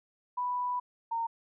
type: tone pair in turn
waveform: sine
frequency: 987.8 / 919 Hz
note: B5 / A#5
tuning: 0 / -25 cents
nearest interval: minor second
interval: 125 cents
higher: first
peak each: -29 / -29 dBFS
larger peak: neither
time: 0.37-0.8 / 1.11-1.27 s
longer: first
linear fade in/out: 10 ms
effects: none